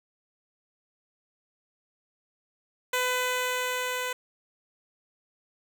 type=tone with level ramp; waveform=10% pulse; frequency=502 Hz; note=B4; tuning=28 cents sharp; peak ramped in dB=-16 to -21 dBFS; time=2.93-4.13 s; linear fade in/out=5 ms; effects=none